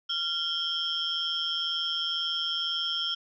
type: tone cluster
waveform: sine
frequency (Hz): 1389 / 3146 / 3308 / 5330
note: F6 / G7 / G#7 / E8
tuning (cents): -10 / +6 / -8 / +18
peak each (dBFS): -38 / -30 / -32 / -37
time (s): 0.09-3.15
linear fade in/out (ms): 10
effects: none